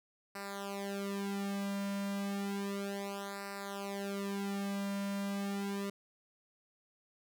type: tone with flanger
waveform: sawtooth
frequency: 199 Hz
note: G3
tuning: 26 cents sharp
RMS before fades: -38 dBFS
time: 0.35-5.9 s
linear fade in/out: 5 ms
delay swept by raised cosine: 0.3 to 2.4 ms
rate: 0.32 Hz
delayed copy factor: -1
effects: none